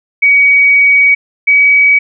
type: tone pair in turn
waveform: sine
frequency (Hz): 2259 / 2271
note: C#7 / C#7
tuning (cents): +32 / +41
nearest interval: unison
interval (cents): 9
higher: second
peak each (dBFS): -4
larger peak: neither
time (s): 0.22-1.15 / 1.47-1.99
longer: first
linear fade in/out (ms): 10
effects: none